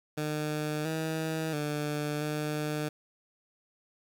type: tone with pitch steps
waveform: 15% pulse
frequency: 151.7 / 159.4 / 148.7 / 151 Hz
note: D#3 / D#3 / D3 / D3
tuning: -44 / +42 / +22 / +48 cents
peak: -24 dBFS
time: 0.17-2.89 s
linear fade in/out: 10 ms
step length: 680 ms
effects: 10-bit